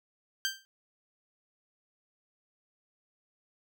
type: tone with exponential decay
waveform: 15% pulse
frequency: 1571 Hz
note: G6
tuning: 3 cents sharp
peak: -19 dBFS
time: 0.45-0.65 s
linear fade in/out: 0 ms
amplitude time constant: 42 ms
effects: none